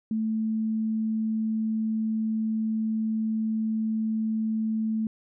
sine tone, 220 Hz, A3, in tune, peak -24 dBFS, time 0.11-5.07 s, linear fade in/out 2 ms, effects none

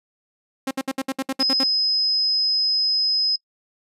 sawtooth tone bursts, 267.2 Hz, C4, 36 cents sharp, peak -18 dBFS, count 10, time 0.67-1.637 s, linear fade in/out 5 ms, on 40 ms, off 63 ms
sine tone, 5070 Hz, D#8, 32 cents sharp, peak -17 dBFS, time 1.4-3.36 s, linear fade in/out 5 ms
effects noise-tail reverb RT60 0.1 s tail -25 dB re dry + resampled to 32000 Hz

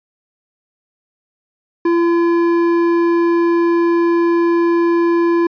sine tone with hard clipping, 340 Hz, F4, 46 cents flat, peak -13 dBFS, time 1.85-5.47 s, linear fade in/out 5 ms, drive 10 dB, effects resampled to 11025 Hz

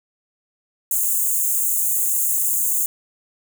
white high-pass noise, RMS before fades -20 dBFS, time 0.91-2.86 s, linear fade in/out 2 ms, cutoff 6600 Hz, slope 96 dB/octave, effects none

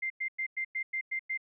sine tone bursts, 2093 Hz, C7, in tune, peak -30 dBFS, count 8, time 0.02-1.376 s, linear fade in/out 10 ms, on 82 ms, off 100 ms, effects none

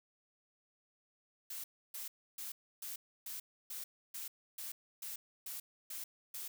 blue noise bursts, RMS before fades -44 dBFS, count 12, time 1.5-6.48 s, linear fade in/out 5 ms, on 140 ms, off 300 ms, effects none

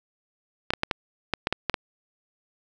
clicks, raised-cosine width 0.3 ms, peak -7 dBFS, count 9, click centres 0.705 / 0.736 / 0.834 / 0.912 / 1.337 / 1.471 / 1.526 / 1.697 / 1.742 s, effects none

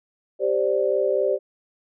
sine chord, G suspended fourth, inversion none, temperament equal, 392 / 523.3 / 587.3 Hz, G4 / C5 / D5, 0 / 0 / 0 cents, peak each -23 dBFS, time 0.39-1.39 s, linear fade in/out 50 ms, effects none

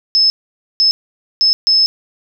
sine tone bursts at uneven times, 5220 Hz, E8, 18 cents flat, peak -8 dBFS, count 4, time 0.15-0.3 / 0.8-0.91 / 1.41-1.53 / 1.67-1.86 s, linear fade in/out 0 ms, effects none

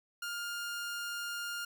sawtooth tone, 1409 Hz, F6, 15 cents sharp, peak -33 dBFS, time 0.22-1.65 s, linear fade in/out 5 ms, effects none

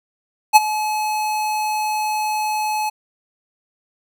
square tone with ADSR envelope, 855 Hz, A5, 50 cents flat, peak -4 dBFS, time 0.53-2.9 s, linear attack 31 ms, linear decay 26 ms, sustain -16 dB, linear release 14 ms, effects none

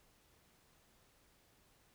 silence, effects pink hiss -70 dBFS RMS until 1.94 s

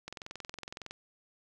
click train, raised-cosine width 0.2 ms, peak -24 dBFS, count 19, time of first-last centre 0.08-0.909 s, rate 21.7 Hz, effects none

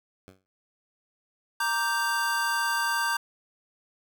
10% pulse tone with exponential decay, 94.6 Hz, F#2, 39 cents sharp, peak -36 dBFS, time 0.28-0.46 s, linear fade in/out 0 ms, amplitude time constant 38 ms
square chord, G minor, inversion first, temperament equal, 932.3 / 1174.7 / 1568 Hz, Bb5 / D6 / G6, 0 / 0 / 0 cents, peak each -30 / -33 / -28 dBFS, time 1.6-3.17 s, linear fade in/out 5 ms
effects none

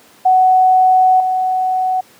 sine tone with level steps, 745 Hz, F#5, 12 cents sharp, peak -7 / -13 dBFS, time 0.25-2.01 s, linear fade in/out 10 ms, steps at 1.2 s, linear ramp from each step 2 ms, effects pink hiss -46 dBFS RMS until 2.19 s + high-pass 200 Hz 12 dB/octave

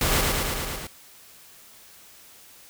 pink noise with echo, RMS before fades -23 dBFS, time 0.01-0.21 s, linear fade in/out 2 ms, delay 110 ms, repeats 6, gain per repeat -2 dB, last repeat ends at 0.87 s, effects white hiss -50 dBFS RMS until 2.69 s

